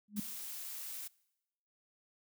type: tone with exponential growth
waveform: sine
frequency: 207.5 Hz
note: G#3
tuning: 1 cent flat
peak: -30 dBFS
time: 0.08-0.2 s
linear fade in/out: 5 ms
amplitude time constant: 26 ms
type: noise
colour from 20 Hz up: blue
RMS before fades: -44 dBFS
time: 0.16-1.08 s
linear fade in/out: 10 ms
effects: noise-tail reverb RT60 0.9 s tail -23 dB re dry